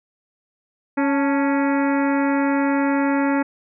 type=harmonic tone with a mistuned harmonic; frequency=277.7 Hz; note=C#4; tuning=3 cents sharp; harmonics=1 / 2 / 3 / 4 / 5 / 6 / 7 / 8 / 9; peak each=-18 / -26 / -26 / -34 / -30 / -32 / -33 / -36 / -40 dBFS; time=0.97-3.43 s; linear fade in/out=10 ms; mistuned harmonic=3; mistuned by=+83 cents; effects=none